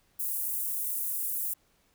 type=high-pass noise; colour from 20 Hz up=pink; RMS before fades=-32 dBFS; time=0.19-1.54 s; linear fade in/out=10 ms; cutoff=11000 Hz; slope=24 dB/octave; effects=pink hiss -68 dBFS RMS until 1.94 s